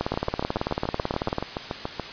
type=two click trains; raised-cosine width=1 ms; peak=-10 / -13 dBFS; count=26 / 14; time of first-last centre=0.01-1.384 / 0.14-1.997 s; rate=18.2 / 7 Hz; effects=white hiss -37 dBFS RMS until 2.12 s + resampled to 11025 Hz